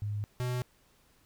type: tone pair in turn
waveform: sine / square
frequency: 103.83 / 124.56 Hz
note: G#2 / B2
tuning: 0 / +15 cents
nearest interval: minor third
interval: 315 cents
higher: second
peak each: -31 / -31 dBFS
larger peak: neither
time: 0.02-0.24 / 0.4-0.62 s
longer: neither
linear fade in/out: 0 ms
effects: pink hiss -66 dBFS RMS until 1.25 s